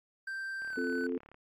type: tone with pitch glide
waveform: triangle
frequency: 1568 to 1503.3 Hz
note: G6 to F#6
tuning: 0 to +27 cents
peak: -34 dBFS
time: 0.27-1.07 s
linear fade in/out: 5 ms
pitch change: -73 cents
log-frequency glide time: 0.7-0.75 s
type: click train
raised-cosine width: 0.5 ms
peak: -38 dBFS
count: 27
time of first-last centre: 0.62-1.344 s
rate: 35.9 Hz
type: chord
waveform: sine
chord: F major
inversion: second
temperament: equal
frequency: 261.6 / 349.2 / 440 Hz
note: C4 / F4 / A4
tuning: 0 / 0 / 0 cents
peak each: -34 / -38 / -36 dBFS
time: 0.77-1.18 s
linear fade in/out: 5 ms
effects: AAC 64 kbps